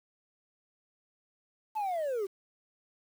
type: linear sweep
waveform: sine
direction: down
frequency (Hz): 887 to 370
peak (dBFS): -27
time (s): 1.75-2.27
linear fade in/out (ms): 20
effects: tanh soft clip ceiling -29 dBFS + 9-bit